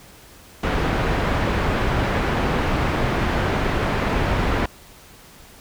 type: low-pass noise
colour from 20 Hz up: pink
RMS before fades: -21 dBFS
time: 0.63-4.66 s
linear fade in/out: 5 ms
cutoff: 2100 Hz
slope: 12 dB/octave
effects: pink hiss -46 dBFS RMS until 5.6 s